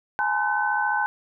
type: tone cluster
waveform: sine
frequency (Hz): 836 / 910 / 1025 / 1517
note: G#5 / A#5 / C6 / F#6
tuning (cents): +11 / -42 / -36 / +43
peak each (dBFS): -25 / -30 / -31 / -24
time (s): 0.19-1.06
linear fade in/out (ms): 0
effects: none